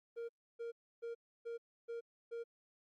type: tone bursts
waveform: triangle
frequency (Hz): 466.2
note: A#4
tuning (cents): 0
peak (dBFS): -39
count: 6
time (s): 0.16-2.44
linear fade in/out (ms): 20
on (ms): 130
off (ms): 300
effects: Opus 32 kbps